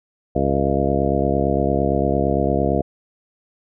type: harmonic tone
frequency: 68.8 Hz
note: C#2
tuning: 12 cents flat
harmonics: 1 / 2 / 3 / 4 / 5 / 6 / 7 / 9 / 10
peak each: -25 / -25 / -25 / -25 / -25 / -25 / -25 / -25 / -25 dBFS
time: 0.35-2.82 s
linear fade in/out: 10 ms
effects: none